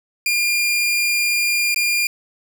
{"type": "tone with dropouts", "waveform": "sawtooth", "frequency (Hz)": 2406, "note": "D7", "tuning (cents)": 41, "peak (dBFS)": -13, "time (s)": [0.26, 2.07], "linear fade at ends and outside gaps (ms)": 2, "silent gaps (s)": [1.745, 1.76], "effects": []}